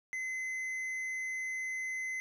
triangle tone with tanh clipping, 2046 Hz, C7, 39 cents flat, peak -36 dBFS, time 0.13-2.2 s, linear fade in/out 0 ms, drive 11 dB, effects none

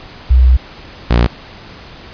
sine / sawtooth tone pair in turn, 63.2 / 59.01 Hz, B1 / A#1, +41 / +22 cents, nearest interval minor second, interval 119 cents, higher first, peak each -4 dBFS, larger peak neither, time 0.3-0.57 / 1.1-1.27 s, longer first, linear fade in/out 10 ms, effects pink hiss -35 dBFS RMS until 2.13 s + resampled to 11025 Hz

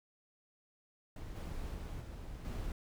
brown noise with level steps, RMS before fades -45 / -41 / -43 / -46 / -40 dBFS, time 1.16-2.72 s, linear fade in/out 2 ms, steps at 1.35 / 1.74 / 2 / 2.44 s, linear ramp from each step 20 ms, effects none

